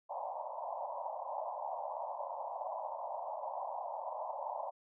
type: band-pass noise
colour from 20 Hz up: white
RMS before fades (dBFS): -41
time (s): 0.09-4.71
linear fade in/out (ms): 20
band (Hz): 560 to 1000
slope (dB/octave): 96
effects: none

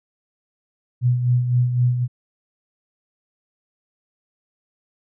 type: tone with tremolo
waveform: sine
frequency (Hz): 123.47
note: B2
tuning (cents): 0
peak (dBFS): -13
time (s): 1.01-2.08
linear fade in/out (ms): 50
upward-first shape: sine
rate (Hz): 3.9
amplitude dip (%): 55
effects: none

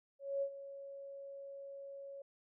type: tone with ADSR envelope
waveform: sine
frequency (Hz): 554.4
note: C#5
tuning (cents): 0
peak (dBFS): -32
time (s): 0.19-2.22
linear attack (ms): 230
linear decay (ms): 74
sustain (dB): -14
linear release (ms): 4
effects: none

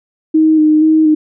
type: tone with vibrato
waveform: sine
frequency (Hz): 311.1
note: D#4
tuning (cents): 0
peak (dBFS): -6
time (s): 0.34-1.15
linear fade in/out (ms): 10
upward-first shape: square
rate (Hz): 2.1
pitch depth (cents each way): 20
effects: none

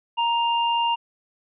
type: tone pair together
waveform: sine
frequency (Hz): 935 / 2802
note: A#5 / F7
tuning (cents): +5 / +5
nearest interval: octave + perfect fifth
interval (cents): 1900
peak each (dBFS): -20 / -26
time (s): 0.17-0.96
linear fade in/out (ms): 20
effects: none

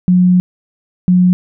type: tone pair in turn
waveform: sine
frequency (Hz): 180.8 / 180.8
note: F#3 / F#3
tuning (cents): -40 / -40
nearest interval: unison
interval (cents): 0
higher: neither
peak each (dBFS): -6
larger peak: neither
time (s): 0.08-0.4 / 1.08-1.33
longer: first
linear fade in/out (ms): 0
effects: none

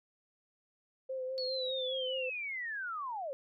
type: tone with vibrato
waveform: sine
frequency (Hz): 519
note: C5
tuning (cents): -14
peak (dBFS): -35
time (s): 1.09-2.3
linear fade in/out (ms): 10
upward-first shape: sine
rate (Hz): 4.9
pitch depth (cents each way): 27
type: linear sweep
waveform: sine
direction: down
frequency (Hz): 4442 to 512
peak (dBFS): -36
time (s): 1.38-3.33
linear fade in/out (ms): 0
effects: none

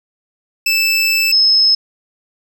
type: tone pair in turn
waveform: 25% pulse / sine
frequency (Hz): 2637 / 5185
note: E7 / E8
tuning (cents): 0 / -29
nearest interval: octave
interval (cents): 1171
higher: second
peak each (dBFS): -8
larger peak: neither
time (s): 0.66-1.32 / 1.32-1.75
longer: first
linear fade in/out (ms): 5
effects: none

